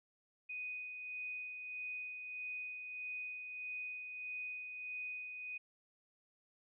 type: tone with tremolo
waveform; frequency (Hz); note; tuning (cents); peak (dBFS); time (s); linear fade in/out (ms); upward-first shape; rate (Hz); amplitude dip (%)
sine; 2491; D#7; +1; -40; 0.49-5.58; 10; sine; 1.6; 40
effects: none